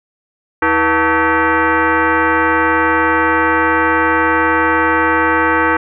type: tone with frequency modulation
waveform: sine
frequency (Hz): 322.3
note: E4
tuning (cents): -39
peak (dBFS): -10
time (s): 0.62-5.77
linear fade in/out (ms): 5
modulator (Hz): 404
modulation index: 4.1
effects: none